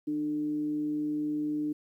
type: tone with frequency modulation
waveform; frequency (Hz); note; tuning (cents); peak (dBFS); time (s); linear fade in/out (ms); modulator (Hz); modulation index
sine; 300; D4; +37; -28; 0.07-1.73; 10; 142; 0.22
effects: 11-bit